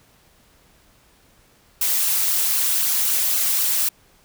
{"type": "noise with flanger", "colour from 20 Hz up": "blue", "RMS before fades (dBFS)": -20, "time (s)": [1.81, 3.89], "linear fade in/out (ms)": 5, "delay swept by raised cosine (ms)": [0.68, 6.08], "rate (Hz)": 3.9, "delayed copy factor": 0.95, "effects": ["pink hiss -56 dBFS RMS until 4.24 s"]}